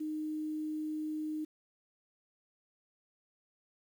sine tone, 308.3 Hz, D#4, 16 cents flat, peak -34 dBFS, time 0-1.45 s, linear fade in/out 10 ms, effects 10-bit

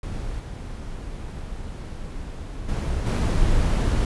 brown noise with level steps, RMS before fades -30 / -33 / -25 / -20 dBFS, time 0.03-4.05 s, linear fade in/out 2 ms, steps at 0.39 / 2.68 / 3.06 s, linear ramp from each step 10 ms, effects resampled to 24000 Hz

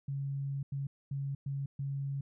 sine tone bursts at uneven times, 138.59 Hz, C#3, in tune, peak -33 dBFS, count 5, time 0.08-0.63 / 0.72-0.87 / 1.11-1.35 / 1.46-1.66 / 1.79-2.21 s, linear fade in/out 5 ms, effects none

